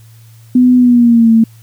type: tone with pitch glide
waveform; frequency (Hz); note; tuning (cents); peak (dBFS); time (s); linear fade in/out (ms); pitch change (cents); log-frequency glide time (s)
sine; 250 to 225.3; B3 to A3; +21 to +41; -4; 0.55-1.44; 5; -180; 0.77-1.32
effects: added 113 Hz sine -37 dBFS peak until 1.62 s + white hiss -49 dBFS RMS until 1.62 s